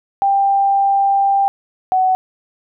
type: tone pair in turn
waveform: sine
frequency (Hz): 791 / 748.5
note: G5 / F#5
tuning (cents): +15 / +20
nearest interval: minor second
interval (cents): 95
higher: first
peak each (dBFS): -11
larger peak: neither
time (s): 0.22-1.48 / 1.92-2.15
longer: first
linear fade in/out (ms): 0
effects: none